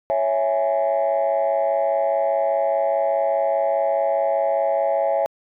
sine chord, C# minor, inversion none, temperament equal, 554.4 / 659.3 / 830.6 Hz, C#5 / E5 / G#5, 0 / 0 / 0 cents, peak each -20 / -20 / -23 dBFS, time 0.1-5.26 s, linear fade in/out 0 ms, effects tanh soft clip ceiling -12 dBFS

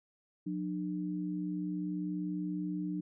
sine tone pair together, 180.41 / 300.9 Hz, F#3 / D4, -43 / +42 cents, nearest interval major sixth, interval 885 cents, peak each -36 / -36 dBFS, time 0.46-3.01 s, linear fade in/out 10 ms, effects none

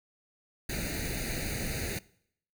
pink noise with comb filter, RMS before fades -34 dBFS, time 0.69-1.99 s, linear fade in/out 5 ms, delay 0.46 ms, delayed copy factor +0.9, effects noise-tail reverb RT60 0.7 s tail -22 dB re dry

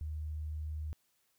sine tone, 76.8 Hz, D#2, 22 cents flat, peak -36 dBFS, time 0.01-0.93 s, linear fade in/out 0 ms, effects white hiss -75 dBFS RMS until 1.38 s

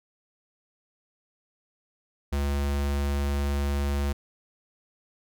square tone, 70.8 Hz, C#2, 37 cents sharp, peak -25 dBFS, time 2.32-4.13 s, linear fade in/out 10 ms, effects none

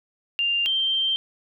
sine tone pair in turn, 2794 / 3143 Hz, F7 / G7, 0 / +4 cents, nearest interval major second, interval 204 cents, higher second, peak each -20 / -20 dBFS, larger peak neither, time 0.39-0.66 / 0.66-1.16 s, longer second, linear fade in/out 0 ms, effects none

